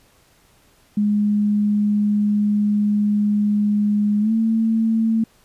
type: tone with pitch glide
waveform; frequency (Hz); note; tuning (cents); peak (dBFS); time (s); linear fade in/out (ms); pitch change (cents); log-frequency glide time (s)
sine; 207.7 to 223.9; G#3 to A3; 0 to +30; -15; 0.97-5.24; 5; +130; 4.2-4.32
effects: pink hiss -56 dBFS RMS until 5.44 s + resampled to 32000 Hz